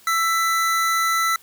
square tone pair together, 1327 / 1989.6 Hz, E6 / B6, +11 / +12 cents, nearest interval perfect fifth, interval 701 cents, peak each -20 / -24 dBFS, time 0.07-1.36 s, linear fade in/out 2 ms, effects white hiss -51 dBFS RMS until 1.42 s

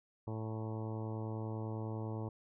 harmonic tone with a mistuned harmonic, 110 Hz, A2, in tune, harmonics 1 / 2 / 3 / 4 / 5 / 6 / 7 / 8 / 9 / 10, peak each -39 / -46 / -46 / -48 / -51 / -55 / -55 / -53 / -56 / -59 dBFS, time 0.27-2.29 s, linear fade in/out 5 ms, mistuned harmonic 9, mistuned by -39 cents, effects none

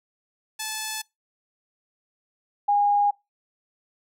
5% pulse / sine tone pair in turn, 869 / 817.5 Hz, A5 / G#5, -22 / -28 cents, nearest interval minor second, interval 106 cents, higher first, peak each -17 dBFS, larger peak neither, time 0.59-1.02 / 2.68-3.11 s, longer neither, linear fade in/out 10 ms, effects noise-tail reverb RT60 0.2 s tail -23 dB re dry

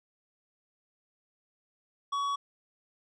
sine tone with tanh clipping, 1125 Hz, C#6, 25 cents sharp, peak -30 dBFS, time 2.12-2.36 s, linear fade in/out 10 ms, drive 10 dB, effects none

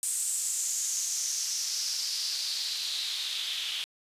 white noise with band-pass filter sweep, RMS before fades -32 dBFS, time 0.03-3.84 s, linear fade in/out 0 ms, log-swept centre 8400 to 3200 Hz, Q 4.2, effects resampled to 32000 Hz

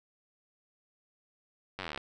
slowing click train, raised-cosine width 0.3 ms, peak -21 dBFS, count 16, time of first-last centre 1.79-1.976 s, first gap 10 ms, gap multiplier 1.03, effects none

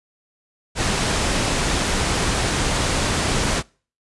pink low-pass noise, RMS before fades -21 dBFS, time 0.75-3.63 s, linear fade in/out 50 ms, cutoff 9700 Hz, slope 24 dB/octave, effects noise-tail reverb RT60 0.4 s tail -25 dB re dry + resampled to 24000 Hz

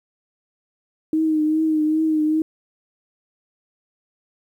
sine tone with vibrato, 311.9 Hz, D#4, 4 cents sharp, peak -16 dBFS, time 1.13-2.42 s, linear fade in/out 2 ms, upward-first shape triangle, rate 2.5 Hz, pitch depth 42 cents each way, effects 9-bit

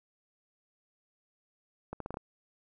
accelerating click train, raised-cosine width 1 ms, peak -24 dBFS, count 6, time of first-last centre 1.93-2.171 s, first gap 73 ms, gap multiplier 0.79, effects none

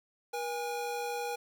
square tone pair together, 480 / 817.3 Hz, B4 / G#5, -49 / -28 cents, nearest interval major sixth, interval 921 cents, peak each -37 / -37 dBFS, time 0.33-1.36 s, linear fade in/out 10 ms, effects 10-bit

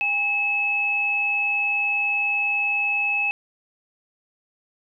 sine tone pair together, 814 / 2590 Hz, G#5 / E7, -35 / -31 cents, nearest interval octave + minor sixth, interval 2004 cents, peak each -31 / -20 dBFS, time 0.01-3.31 s, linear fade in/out 0 ms, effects none

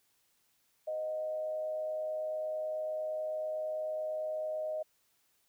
sine tone with frequency modulation, 622.3 Hz, D#5, in tune, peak -33 dBFS, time 0.87-4.83 s, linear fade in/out 10 ms, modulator 109 Hz, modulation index 0.31, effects white hiss -73 dBFS RMS until 5.48 s

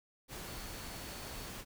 sine tone in noise, 4435 Hz, C#8, in tune, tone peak -56 dBFS, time 0.44-1.53 s, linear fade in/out 50 ms, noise pink, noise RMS -45 dBFS, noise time 0.28-1.65 s, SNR -14 dB, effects none

